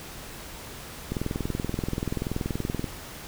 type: click train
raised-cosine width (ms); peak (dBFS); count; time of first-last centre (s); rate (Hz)
3; -15; 37; 1.12-2.842; 20.9
effects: pink hiss -41 dBFS RMS until 3.27 s